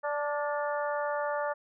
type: harmonic tone with a mistuned harmonic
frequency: 292.9 Hz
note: D4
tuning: 5 cents flat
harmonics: 2 / 3 / 4 / 5 / 6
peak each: -31 / -35 / -37 / -39 / -41 dBFS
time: 0.03-1.54 s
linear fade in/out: 20 ms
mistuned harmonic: 5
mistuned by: -34 cents
effects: none